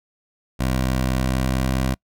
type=tone with pitch glide; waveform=15% pulse; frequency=64.3 to 65.05 Hz; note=C2 to C2; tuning=-30 to -9 cents; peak=-13 dBFS; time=0.59-1.95 s; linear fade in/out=20 ms; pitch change=+21 cents; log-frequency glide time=1.15-1.75 s; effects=noise-tail reverb RT60 0.1 s tail -26 dB re dry